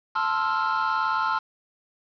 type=chord; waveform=triangle; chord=F major seventh; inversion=first; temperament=equal; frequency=880 / 1046.5 / 1318.5 / 1396.9 Hz; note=A5 / C6 / E6 / F6; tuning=0 / 0 / 0 / 0 cents; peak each=-26 dBFS; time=0.15-1.39 s; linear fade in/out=10 ms; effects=resampled to 11025 Hz + 7-bit